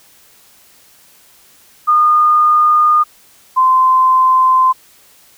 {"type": "tone pair in turn", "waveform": "sine", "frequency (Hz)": [1221, 1034.7], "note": ["D#6", "C6"], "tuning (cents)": [-33, -20], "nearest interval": "minor third", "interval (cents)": 287, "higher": "first", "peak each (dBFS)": -7, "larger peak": "neither", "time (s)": [[1.87, 3.04], [3.56, 4.73]], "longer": "neither", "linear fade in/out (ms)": 20, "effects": ["white hiss -47 dBFS RMS until 5.37 s"]}